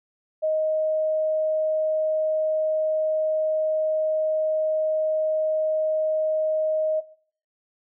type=tone; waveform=sine; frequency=625 Hz; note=D#5; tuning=8 cents sharp; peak=-20 dBFS; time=0.42-7.01 s; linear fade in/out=20 ms; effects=noise-tail reverb RT60 0.5 s tail -17 dB re dry